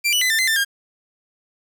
sawtooth tone with pitch steps, 2359 / 2957 / 2015 / 1789 / 2057 / 1785 / 1615 Hz, D7 / F#7 / B6 / A6 / C7 / A6 / G#6, +7 / -2 / +34 / +28 / -30 / +24 / -49 cents, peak -13 dBFS, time 0.04-0.649 s, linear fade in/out 20 ms, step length 87 ms, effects 8-bit

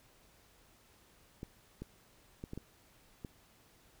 clicks, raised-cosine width 3 ms, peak -29 dBFS, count 6, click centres 1.431 / 1.82 / 2.439 / 2.534 / 2.576 / 3.248 s, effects pink hiss -65 dBFS RMS until 4 s

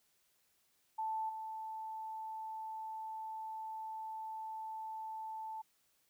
sine tone with level steps, 880 Hz, A5, in tune, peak -35 / -41 dBFS, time 0.98-5.62 s, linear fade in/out 10 ms, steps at 1.29 s, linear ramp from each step 5 ms, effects white hiss -75 dBFS RMS until 6.09 s

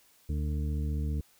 harmonic tone, 75 Hz, D2, 37 cents sharp, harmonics 1 / 2 / 3 / 4 / 6, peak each -29 / -36 / -41 / -44 / -48 dBFS, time 0.29-1.21 s, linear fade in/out 5 ms, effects white hiss -63 dBFS RMS until 1.39 s

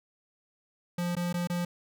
square tone with dropouts, 175.1 Hz, F3, 5 cents sharp, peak -29 dBFS, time 0.98-1.65 s, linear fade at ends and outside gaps 5 ms, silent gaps 1.153-1.166 / 1.328-1.34 / 1.473-1.498 s, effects none

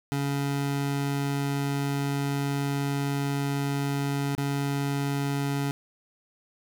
25% pulse tone with dropouts, 140.5 Hz, C#3, 24 cents sharp, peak -22 dBFS, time 0.12-5.71 s, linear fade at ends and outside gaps 0 ms, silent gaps 4.351-4.379 s, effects none

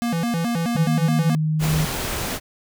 square tone with vibrato, 198.5 Hz, G3, 22 cents sharp, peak -21 dBFS, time 0.02-1.35 s, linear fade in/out 0 ms, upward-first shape square, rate 4.7 Hz, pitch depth 300 cents each way
sine tone, 155.6 Hz, D#3, in tune, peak -18 dBFS, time 0.75-1.85 s, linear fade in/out 5 ms
pink noise, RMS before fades -26 dBFS, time 1.59-2.4 s, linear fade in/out 50 ms
effects none

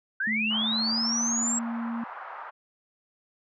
sine linear sweep, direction up, 1500 to 7690 Hz, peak -25 dBFS, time 0.2-1.59 s, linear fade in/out 5 ms
sine tone with pitch glide, 217.9 to 232.2 Hz, A3 to A#3, -17 to -7 cents, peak -29 dBFS, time 0.27-2.04 s, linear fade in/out 5 ms, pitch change +110 cents, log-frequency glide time 0.53-1.22 s
white band-pass noise, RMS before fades -40 dBFS, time 0.5-2.51 s, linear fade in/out 20 ms, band 740 to 1300 Hz, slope 24 dB/octave
effects none

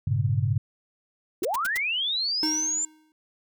sine chord, G diminished, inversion none, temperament equal with one note detuned, 100.58 / 116.54 / 138.59 Hz, G2 / Bb2 / Db3, +45 / 0 / 0 cents, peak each -25 / -26 / -26 dBFS, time 0.07-0.58 s, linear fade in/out 5 ms
sine linear sweep, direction up, 308.9 to 7280 Hz, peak -24 dBFS, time 1.42-2.85 s, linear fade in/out 2 ms
white noise bursts, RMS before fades -32 dBFS, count 4, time 1.43-1.775 s, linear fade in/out 5 ms, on 21 ms, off 87 ms
square tone with exponential decay, 311.1 Hz, D#4, in tune, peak -25 dBFS, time 2.43-3.12 s, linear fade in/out 1 ms, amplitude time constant 150 ms
effects none

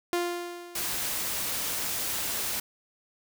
sawtooth tone with exponential decay, 349.2 Hz, F4, in tune, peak -20 dBFS, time 0.13-1.33 s, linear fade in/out 0 ms, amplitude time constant 260 ms
white noise, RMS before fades -31 dBFS, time 0.75-2.6 s, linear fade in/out 5 ms
effects none

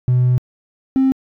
triangle tone pair in turn, 125.2 / 265.3 Hz, B2 / C4, +24 / +24 cents, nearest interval octave + minor second, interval 1300 cents, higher second, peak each -8 dBFS, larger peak neither, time 0.08-0.38 / 0.96-1.12 s, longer first, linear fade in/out 0 ms, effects tanh soft clip ceiling -7 dBFS

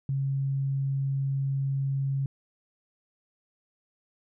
sine tone, 136.7 Hz, C#3, 24 cents flat, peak -25 dBFS, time 0.09-2.26 s, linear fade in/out 2 ms, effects none

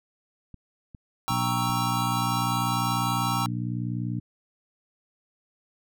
clicks, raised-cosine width 5 ms, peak -31 dBFS, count 4, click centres 0.543 / 0.948 / 1.319 / 1.697 s
square chord, G diminished seventh, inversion none, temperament equal with one note detuned, 792.2 / 932.3 / 1108.7 / 1318.5 Hz, G5 / Bb5 / Db6 / Fb6, +18 / 0 / 0 / 0 cents, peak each -33 / -32 / -33 / -31 dBFS, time 1.28-3.46 s, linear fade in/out 0 ms
harmonic tone, 60.1 Hz, B1, 46 cents flat, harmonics 2 / 3 / 4 / 5, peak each -29 / -33 / -35 / -37 dBFS, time 1.29-4.2 s, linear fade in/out 10 ms
effects none

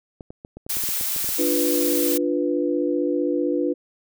clicks, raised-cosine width 2 ms, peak -24 dBFS, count 12, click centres 0.208 / 0.305 / 0.449 / 0.57 / 0.665 / 0.769 / 0.838 / 0.889 / 1.011 / 1.163 / 1.244 / 1.29 s
blue noise, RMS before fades -25 dBFS, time 0.69-2.18 s, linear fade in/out 10 ms
sine chord, B diminished, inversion first, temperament equal, 293.7 / 349.2 / 493.9 Hz, D4 / F4 / B4, 0 / 0 / 0 cents, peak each -23 / -24 / -25 dBFS, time 1.38-3.74 s, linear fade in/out 20 ms
effects none

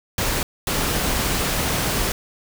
pink noise bursts at uneven times, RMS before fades -22 dBFS, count 2, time 0.18-0.43 / 0.67-2.12 s, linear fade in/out 2 ms, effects none

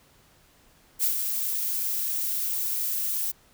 violet noise with ADSR envelope, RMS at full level -22 dBFS, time 0.99-3.32 s, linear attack 43 ms, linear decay 99 ms, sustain -6 dB, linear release 17 ms, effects pink hiss -59 dBFS RMS until 3.53 s

